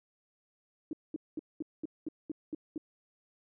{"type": "tone bursts", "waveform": "sine", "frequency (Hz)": 311.1, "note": "D#4", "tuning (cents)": 0, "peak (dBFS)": -33, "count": 9, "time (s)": [0.91, 2.779], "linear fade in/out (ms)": 2, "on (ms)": 21, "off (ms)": 210, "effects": []}